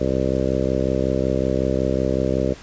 harmonic tone, 65.41 Hz, C2, in tune, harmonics 1 / 2 / 3 / 4 / 5 / 6 / 7 / 8 / 9, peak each -27 / -27 / -27 / -27 / -27 / -27 / -27 / -27 / -27 dBFS, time 0-2.54 s, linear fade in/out 10 ms, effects pink hiss -42 dBFS RMS until 2.62 s + resampled to 16000 Hz

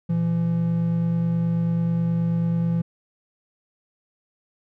triangle tone pair together, 119.39 / 168.7 Hz, A#2 / E3, +42 / +40 cents, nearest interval tritone, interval 598 cents, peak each -26 / -18 dBFS, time 0.09-2.82 s, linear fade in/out 10 ms, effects none

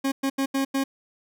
40% pulse tone bursts at uneven times, 271.3 Hz, C#4, 37 cents flat, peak -21 dBFS, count 5, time 0.04-0.12 / 0.23-0.3 / 0.38-0.46 / 0.54-0.65 / 0.74-0.84 s, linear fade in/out 10 ms, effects none

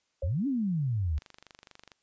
sine tone with exponential decay, 545 Hz, C#5, 29 cents flat, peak -30 dBFS, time 0.22-0.35 s, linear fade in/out 5 ms, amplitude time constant 28 ms
sine exponential two-way sweep, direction up then down, 69.3 to 290.6 to 69.3 Hz, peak -26 dBFS, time 0.23-1.19 s, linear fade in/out 10 ms, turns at 0.47 s
click train, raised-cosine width 0.2 ms, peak -31 dBFS, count 19, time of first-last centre 1.18-1.918 s, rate 24.4 Hz
effects white hiss -75 dBFS RMS until 2.02 s + resampled to 16000 Hz

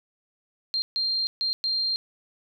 sine tone bursts at uneven times, 4186 Hz, C8, in tune, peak -23 dBFS, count 4, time 0.74-0.82 / 0.96-1.27 / 1.41-1.53 / 1.64-1.96 s, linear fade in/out 0 ms, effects none

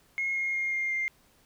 sine tone with pitch steps, 2158 / 2144 / 2131 / 2117 / 2104 Hz, C#7 / C7 / C7 / C7 / C7, -47 / +42 / +31 / +20 / +9 cents, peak -26 dBFS, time 0.18-1.08 s, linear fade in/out 0 ms, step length 180 ms, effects tanh soft clip ceiling -22 dBFS + pink hiss -63 dBFS RMS until 1.45 s

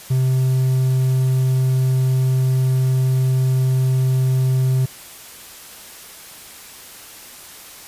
triangle tone, 130 Hz, C3, 11 cents flat, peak -12 dBFS, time 0.1-4.86 s, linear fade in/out 10 ms, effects white hiss -39 dBFS RMS until 7.87 s + resampled to 32000 Hz

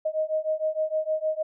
sine beating tone pair, 622 / 628.5 Hz, D#5 / D#5, -1 / +17 cents, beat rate 6.5 Hz, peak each -27 dBFS, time 0.05-1.43 s, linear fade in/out 10 ms, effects none

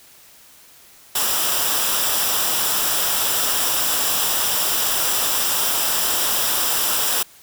white noise with comb filter, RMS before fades -20 dBFS, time 1.15-7.23 s, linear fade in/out 5 ms, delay 0.46 ms, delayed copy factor -0.55, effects white hiss -48 dBFS RMS until 7.42 s

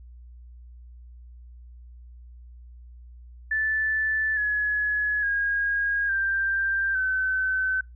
sine tone with pitch steps, 1752 / 1692.3 / 1634.7 / 1579 / 1525.2 Hz, A6 / G#6 / G#6 / G6 / G6, -8 / +32 / -28 / +12 / -48 cents, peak -22 dBFS, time 3.51-7.81 s, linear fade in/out 5 ms, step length 860 ms, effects noise-tail reverb RT60 0.2 s tail -25 dB re dry + added 60 Hz sine -43 dBFS peak until 7.95 s

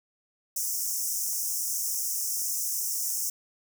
pink high-pass noise, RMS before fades -30 dBFS, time 0.56-3.3 s, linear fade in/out 5 ms, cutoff 5400 Hz, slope 96 dB/octave, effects none

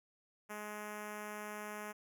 5% pulse tone with notch filter, 210 Hz, G#3, 19 cents sharp, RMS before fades -45 dBFS, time 0.49-1.93 s, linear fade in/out 20 ms, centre 4100 Hz, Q 0.71, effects none

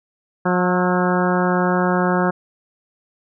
harmonic tone with a mistuned harmonic, 180.2 Hz, F#3, 45 cents flat, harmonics 1 / 2 / 3 / 4 / 5 / 6 / 7 / 8 / 9, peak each -19 / -22 / -24 / -25 / -26 / -27 / -27 / -28 / -29 dBFS, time 0.45-2.31 s, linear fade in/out 10 ms, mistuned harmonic 7, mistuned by +52 cents, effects none

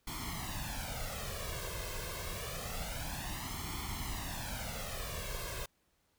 pink noise with flanger, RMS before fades -40 dBFS, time 0.07-5.66 s, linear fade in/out 5 ms, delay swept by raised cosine 0.92 to 1.91 ms, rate 0.27 Hz, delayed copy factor +0.8, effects pink hiss -75 dBFS RMS until 6.18 s

